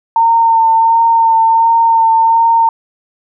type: tone with vibrato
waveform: sine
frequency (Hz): 910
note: A#5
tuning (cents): -42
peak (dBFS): -6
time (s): 0.16-2.69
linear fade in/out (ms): 2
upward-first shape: sine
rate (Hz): 1.4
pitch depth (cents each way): 17
effects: none